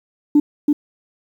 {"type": "tone with echo", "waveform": "sine", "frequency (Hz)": 294, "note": "D4", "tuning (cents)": 2, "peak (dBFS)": -7, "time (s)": [0.35, 0.4], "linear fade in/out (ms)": 5, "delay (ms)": 330, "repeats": 1, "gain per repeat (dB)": -3, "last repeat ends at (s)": 0.73, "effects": ["tanh soft clip ceiling -5 dBFS", "8-bit"]}